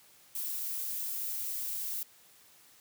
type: noise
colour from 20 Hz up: violet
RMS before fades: -36 dBFS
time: 0.35-2.03 s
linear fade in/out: 2 ms
effects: white hiss -60 dBFS RMS until 2.8 s + high-pass 60 Hz 12 dB/octave